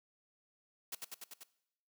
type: noise with echo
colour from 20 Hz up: white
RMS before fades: -41 dBFS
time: 0.92-0.95 s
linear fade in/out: 5 ms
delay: 97 ms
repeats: 5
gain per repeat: -2 dB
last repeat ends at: 1.435 s
effects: noise-tail reverb RT60 0.8 s tail -19 dB re dry + high-pass 200 Hz 12 dB/octave